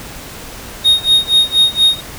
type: tone with tremolo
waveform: triangle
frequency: 3723 Hz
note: A#7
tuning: 3 cents flat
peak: -4 dBFS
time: 0.84-2.01 s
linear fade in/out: 20 ms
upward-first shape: sine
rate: 4.2 Hz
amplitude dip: 95%
effects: pink hiss -31 dBFS RMS until 2.18 s